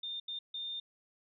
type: tone bursts at uneven times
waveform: sine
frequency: 3620 Hz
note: A7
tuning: 48 cents sharp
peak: -37 dBFS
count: 3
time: 0.03-0.2 / 0.28-0.39 / 0.54-0.8 s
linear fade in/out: 5 ms
effects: none